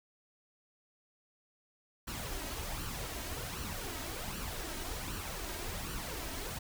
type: noise with flanger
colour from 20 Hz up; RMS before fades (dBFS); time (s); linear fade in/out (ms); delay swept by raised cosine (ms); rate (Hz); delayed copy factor
pink; -40; 2.07-6.59; 10; 0.68 to 3.18; 1.3; +0.55
effects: none